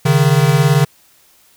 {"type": "beating tone pair", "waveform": "square", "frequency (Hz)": [136.1, 154.1], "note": ["C#3", "D#3"], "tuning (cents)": [-31, -16], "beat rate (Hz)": 18, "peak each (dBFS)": -13, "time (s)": [0.05, 0.85], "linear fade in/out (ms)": 10, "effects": ["white hiss -51 dBFS RMS until 1.56 s"]}